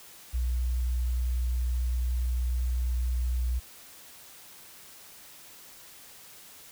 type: tone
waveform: sine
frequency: 61.3 Hz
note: B1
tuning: 12 cents flat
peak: -25 dBFS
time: 0.33-3.6 s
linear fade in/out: 20 ms
effects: white hiss -50 dBFS RMS until 6.71 s